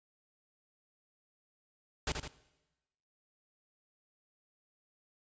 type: noise with echo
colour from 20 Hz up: pink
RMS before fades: -33 dBFS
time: 2.07-2.12 s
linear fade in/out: 2 ms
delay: 79 ms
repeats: 2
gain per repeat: -5 dB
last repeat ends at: 2.278 s
effects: noise-tail reverb RT60 1.0 s tail -18 dB re dry + resampled to 16000 Hz